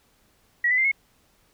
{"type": "tone with pitch steps", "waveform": "sine", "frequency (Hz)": [1922, 2004, 2089, 2177], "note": ["B6", "B6", "C7", "C#7"], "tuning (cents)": [-48, 25, -3, -32], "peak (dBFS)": -18, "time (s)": [0.64, 0.916], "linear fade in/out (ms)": 5, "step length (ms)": 69, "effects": ["pink hiss -63 dBFS RMS until 1.53 s"]}